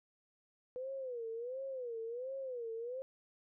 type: tone with vibrato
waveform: sine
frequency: 493.9 Hz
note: B4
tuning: in tune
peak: -39 dBFS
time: 0.76-3.02 s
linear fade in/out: 0 ms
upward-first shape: sine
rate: 1.4 Hz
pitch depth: 160 cents each way
effects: none